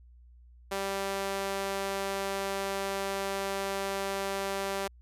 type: tone with high-pass filter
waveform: sawtooth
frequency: 196 Hz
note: G3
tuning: in tune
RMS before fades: -33 dBFS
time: 0.71-4.88 s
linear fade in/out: 10 ms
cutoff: 480 Hz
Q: 1.1
effects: added 60 Hz sine -52 dBFS peak until 5.01 s + resampled to 32000 Hz